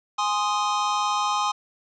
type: chord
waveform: square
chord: Ab major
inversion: none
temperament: equal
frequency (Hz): 830.6 / 1046.5 / 1244.5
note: Ab5 / C6 / Eb6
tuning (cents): 0 / 0 / 0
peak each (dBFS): -27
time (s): 0.18-1.52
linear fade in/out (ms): 10
effects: resampled to 16000 Hz + 10-bit